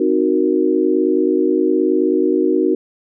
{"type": "chord", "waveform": "sine", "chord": "C half-diminished seventh", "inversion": "none", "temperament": "equal", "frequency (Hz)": [261.6, 311.1, 370, 466.2], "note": ["C4", "Eb4", "Gb4", "Bb4"], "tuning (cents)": [0, 0, 0, 0], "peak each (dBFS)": [-21, -17, -16, -21], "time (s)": [0, 2.75], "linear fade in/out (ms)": 5, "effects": []}